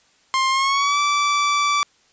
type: tone with pitch glide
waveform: sawtooth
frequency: 1058 to 1160.4 Hz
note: C6 to D6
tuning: +19 to -21 cents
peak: -13 dBFS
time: 0.34-1.83 s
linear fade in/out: 0 ms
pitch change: +160 cents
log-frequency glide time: 0.5-0.99 s
effects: white hiss -58 dBFS RMS until 2.12 s + resampled to 16000 Hz